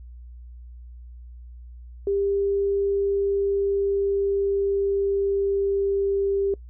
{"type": "tone with pitch glide", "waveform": "sine", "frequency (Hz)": [398.1, 395.4], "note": ["G4", "G4"], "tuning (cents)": [27, 15], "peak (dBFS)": -20, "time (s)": [2.07, 6.54], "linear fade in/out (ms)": 2, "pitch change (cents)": -12, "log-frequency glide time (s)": [2.76, 6.3], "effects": ["noise-tail reverb RT60 0.1 s tail -23 dB re dry", "added 60 Hz sine -39 dBFS peak until 6.69 s"]}